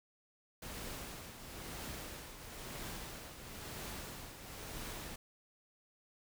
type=noise with tremolo; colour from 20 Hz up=pink; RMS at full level=-44 dBFS; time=0.62-5.16 s; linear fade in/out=5 ms; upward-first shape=triangle; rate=1 Hz; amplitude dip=60%; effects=none